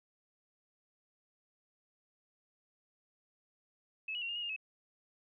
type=tone with pitch steps; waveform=sine; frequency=2595 / 2913 / 2745 / 2824 / 2882 / 2820 / 2577 Hz; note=E7 / F#7 / F7 / F7 / F#7 / F7 / E7; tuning=-28 / -28 / -31 / +19 / -46 / +16 / -40 cents; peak=-36 dBFS; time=4.08-4.563 s; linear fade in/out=5 ms; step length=69 ms; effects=none